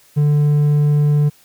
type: tone with hard clipping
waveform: sine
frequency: 147.4 Hz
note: D3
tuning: 7 cents sharp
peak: -12 dBFS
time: 0.16-1.3 s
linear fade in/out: 20 ms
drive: 3 dB
effects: white hiss -51 dBFS RMS until 1.44 s